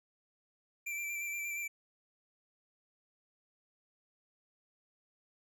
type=tone with vibrato; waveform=square; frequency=2349 Hz; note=D7; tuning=in tune; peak=-37 dBFS; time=0.86-1.68 s; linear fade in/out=10 ms; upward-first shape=square; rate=8.5 Hz; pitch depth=19 cents each way; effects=none